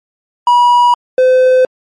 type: tone pair in turn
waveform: triangle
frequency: 969 / 512.3 Hz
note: B5 / C5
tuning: -33 / -37 cents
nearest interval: major seventh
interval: 1104 cents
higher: first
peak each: -3 dBFS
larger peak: neither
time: 0.47-0.94 / 1.18-1.65 s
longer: neither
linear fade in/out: 2 ms
effects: MP3 48 kbps